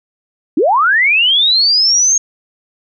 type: linear sweep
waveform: sine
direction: up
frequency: 258.5 to 6560 Hz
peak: -8 dBFS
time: 0.57-2.18 s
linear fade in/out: 5 ms
effects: none